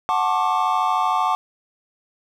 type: chord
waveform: triangle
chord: D major seventh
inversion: first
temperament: equal with one note detuned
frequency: 740 / 880 / 1081.5 / 1174.7 Hz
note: F#5 / A5 / C#6 / D6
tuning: 0 / 0 / -43 / 0 cents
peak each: -21 / -21 / -22 / -21 dBFS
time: 0.09-1.35 s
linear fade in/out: 0 ms
effects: none